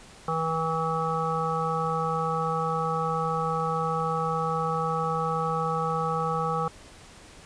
harmonic tone, 161.9 Hz, E3, 31 cents flat, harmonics 1 / 3 / 5 / 7 / 8, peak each -31 / -31 / -31 / -31 / -31 dBFS, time 0.28-6.68 s, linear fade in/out 2 ms, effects pink hiss -49 dBFS RMS until 7.45 s + resampled to 22050 Hz

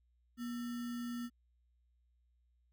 sine tone with sample-and-hold, 239.8 Hz, A#3, 49 cents sharp, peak -38 dBFS, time 0.37-1.3 s, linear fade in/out 50 ms, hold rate 1575 Hz, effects added 60 Hz sine -70 dBFS peak until 2.72 s

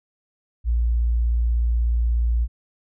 sine tone, 58.27 Hz, A#1, in tune, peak -17 dBFS, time 0.64-2.48 s, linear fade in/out 50 ms, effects none

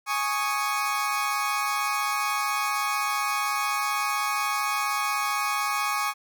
30% pulse chord, Ab suspended fourth, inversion none, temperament equal, 830.6 / 1108.7 / 1244.5 Hz, Ab5 / Db6 / Eb6, 0 / 0 / 0 cents, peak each -28 / -25 / -27 dBFS, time 0.06-6.14 s, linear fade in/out 50 ms, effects none

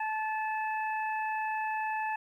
harmonic tone, 869 Hz, A5, 22 cents flat, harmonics 1 / 2 / 3, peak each -31 / -37 / -41 dBFS, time 0-2.16 s, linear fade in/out 5 ms, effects 11-bit

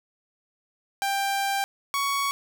sawtooth tone pair in turn, 790 / 1117.2 Hz, G5 / C#6, +13 / +13 cents, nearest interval tritone, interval 600 cents, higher second, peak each -20 dBFS, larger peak neither, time 1.02-1.64 / 1.94-2.31 s, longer first, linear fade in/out 0 ms, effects none

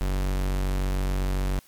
45% pulse tone, 47.19 Hz, F#1, 35 cents sharp, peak -23 dBFS, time 0.01-1.59 s, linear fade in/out 0 ms, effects white hiss -56 dBFS RMS until 1.67 s + MP3 96 kbps

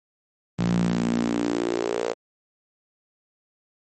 sawtooth tone with high-pass filter sweep, 58.27 Hz, A#1, in tune, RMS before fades -24 dBFS, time 0.58-2.14 s, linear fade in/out 20 ms, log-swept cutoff 150 to 490 Hz, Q 4.6, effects MP3 32 kbps

